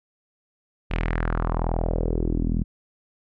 sawtooth tone with low-pass filter sweep, 41.07 Hz, E1, 6 cents flat, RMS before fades -24 dBFS, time 0.9-2.64 s, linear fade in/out 20 ms, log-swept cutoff 2700 to 200 Hz, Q 2.9, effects none

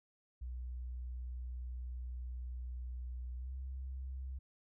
sine tone with pitch glide, 61.74 to 65.41 Hz, B1 to C2, 0 to 0 cents, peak -40 dBFS, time 0.41-4.39 s, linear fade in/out 10 ms, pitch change +100 cents, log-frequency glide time 3.37-3.53 s, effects none

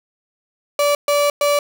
35% pulse tone bursts at uneven times, 579 Hz, D5, 25 cents flat, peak -12 dBFS, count 3, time 0.79-0.95 / 1.08-1.3 / 1.41-1.59 s, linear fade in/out 2 ms, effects none

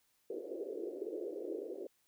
pink band-pass noise, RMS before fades -42 dBFS, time 0.3-1.87 s, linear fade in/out 5 ms, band 340 to 500 Hz, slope 48 dB/octave, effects white hiss -75 dBFS RMS until 2.07 s

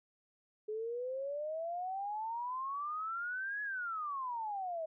sine exponential two-way sweep, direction up then down, 421.8 to 1701 to 626 Hz, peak -36 dBFS, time 0.68-4.86 s, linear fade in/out 10 ms, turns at 3.62 s, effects none

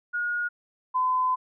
sine tone pair in turn, 1439 / 1017.5 Hz, F#6 / C6, -49 / -49 cents, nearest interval tritone, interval 600 cents, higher first, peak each -25 / -21 dBFS, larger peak second, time 0.13-0.49 / 0.94-1.36 s, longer second, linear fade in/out 20 ms, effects none

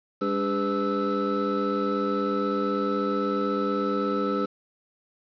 triangle tone cluster, 202 / 290.7 / 404.9 / 501 / 1311 Hz, G#3 / D4 / G#4 / B4 / E6, -48 / -18 / -44 / +25 / -10 cents, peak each -28 dBFS, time 0.21-4.46 s, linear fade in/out 10 ms, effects resampled to 11025 Hz + 8-bit

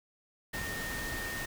sine tone in noise, 1836 Hz, A#6, 27 cents flat, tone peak -38 dBFS, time 0.53-1.46 s, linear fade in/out 10 ms, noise pink, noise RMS -39 dBFS, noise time 0.53-1.46 s, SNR -2 dB, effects none

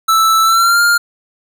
square tone with pitch glide, 1318.5 to 1405 Hz, E6 to F6, 0 to +10 cents, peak -9 dBFS, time 0.08-0.98 s, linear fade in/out 10 ms, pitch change +110 cents, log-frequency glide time 0.43-0.81 s, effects none

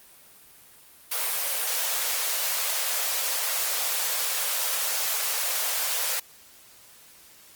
white high-pass noise, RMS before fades -27 dBFS, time 1.11-6.2 s, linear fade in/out 10 ms, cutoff 460 Hz, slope 96 dB/octave, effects white hiss -52 dBFS RMS until 7.55 s + Opus 32 kbps

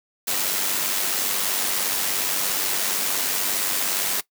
white noise with amplitude modulation, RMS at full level -22 dBFS, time 0.27-4.21 s, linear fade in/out 10 ms, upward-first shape sine, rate 97.1 Hz, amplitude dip 40%, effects noise-tail reverb RT60 0.1 s tail -19 dB re dry + high-pass 200 Hz 12 dB/octave

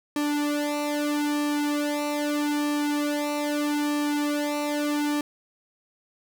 sawtooth tone with flanger, 294 Hz, D4, 2 cents sharp, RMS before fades -26 dBFS, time 0.16-5.21 s, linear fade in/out 2 ms, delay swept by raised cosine 1.4 to 2.8 ms, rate 0.79 Hz, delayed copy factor -0.95, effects none

